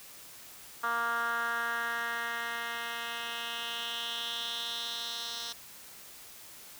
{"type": "tone with band-pass filter sweep", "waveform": "10% pulse", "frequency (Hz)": 233.7, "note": "A#3", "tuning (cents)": 5, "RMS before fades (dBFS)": -35, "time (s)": [0.83, 5.53], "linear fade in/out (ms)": 10, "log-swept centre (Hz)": [1300, 4600], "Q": 3.3, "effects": ["white hiss -50 dBFS RMS until 6.79 s"]}